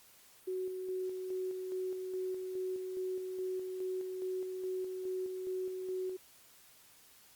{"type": "tone with tremolo", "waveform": "sine", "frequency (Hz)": 371.8, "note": "F#4", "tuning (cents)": 8, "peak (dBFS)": -34, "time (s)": [0.47, 6.17], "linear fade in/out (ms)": 10, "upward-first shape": "square", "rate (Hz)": 2.4, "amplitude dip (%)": 35, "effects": ["white hiss -61 dBFS RMS until 7.35 s", "Opus 48 kbps"]}